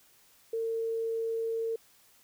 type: tone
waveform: sine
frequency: 453.6 Hz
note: A#4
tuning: 47 cents flat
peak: -29 dBFS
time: 0.53-1.76 s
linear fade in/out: 5 ms
effects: white hiss -62 dBFS RMS until 2.23 s